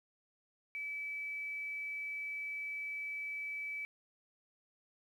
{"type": "tone with quantisation", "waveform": "sine", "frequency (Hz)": 2300, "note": "D7", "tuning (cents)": -37, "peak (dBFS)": -38, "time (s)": [0.75, 3.85], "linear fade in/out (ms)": 0, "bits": 11, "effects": []}